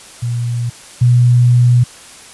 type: tone pair in turn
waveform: sine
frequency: 119.7 / 122.14 Hz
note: A#2 / B2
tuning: +46 / -19 cents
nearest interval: unison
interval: 35 cents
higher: second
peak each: -15 / -6 dBFS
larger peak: second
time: 0.22-0.7 / 1.01-1.84 s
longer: second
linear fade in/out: 10 ms
effects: white hiss -37 dBFS RMS until 2.33 s + resampled to 24000 Hz